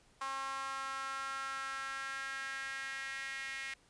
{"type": "tone with high-pass filter sweep", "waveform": "sawtooth", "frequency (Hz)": 269.9, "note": "C#4", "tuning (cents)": -46, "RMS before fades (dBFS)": -41, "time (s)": [0.21, 3.74], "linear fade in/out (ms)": 5, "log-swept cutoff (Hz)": [1100, 2000], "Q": 4.3, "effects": ["pink hiss -67 dBFS RMS until 3.89 s", "resampled to 22050 Hz"]}